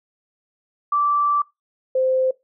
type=tone pair in turn; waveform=sine; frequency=1166 / 519.4 Hz; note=D6 / C5; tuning=-13 / -13 cents; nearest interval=octave + major second; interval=1400 cents; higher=first; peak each=-16 dBFS; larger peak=neither; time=0.92-1.42 / 1.95-2.31 s; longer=first; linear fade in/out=5 ms; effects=noise-tail reverb RT60 0.2 s tail -21 dB re dry